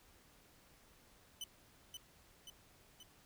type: tone with echo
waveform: sawtooth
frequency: 3018 Hz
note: F#7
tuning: 34 cents sharp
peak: -39 dBFS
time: 1.41-1.44 s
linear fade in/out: 2 ms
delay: 530 ms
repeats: 3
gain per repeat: -4 dB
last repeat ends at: 3.03 s
effects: pink hiss -66 dBFS RMS until 3.25 s